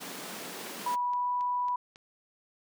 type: high-pass noise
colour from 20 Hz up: pink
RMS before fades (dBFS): -41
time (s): 0-0.96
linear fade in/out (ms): 20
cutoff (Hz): 170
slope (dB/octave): 48
type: click train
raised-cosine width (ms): 0.2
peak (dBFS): -33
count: 5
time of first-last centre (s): 0.86-1.959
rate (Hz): 3.64
type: tone with pitch glide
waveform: sine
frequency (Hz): 979 to 984.7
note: B5 to B5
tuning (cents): -15 to -5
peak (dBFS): -27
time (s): 0.86-1.76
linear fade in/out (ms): 5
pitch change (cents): +10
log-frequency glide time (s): 1.02-1.3
effects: none